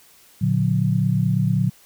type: chord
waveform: sine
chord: Bb augmented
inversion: none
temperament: just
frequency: 116.54 / 145.68 / 182.1 Hz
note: Bb2 / D3 / F#3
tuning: 0 / -14 / -27 cents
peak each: -21 / -21 / -21 dBFS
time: 0.41-1.7 s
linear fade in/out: 10 ms
effects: white hiss -52 dBFS RMS until 1.85 s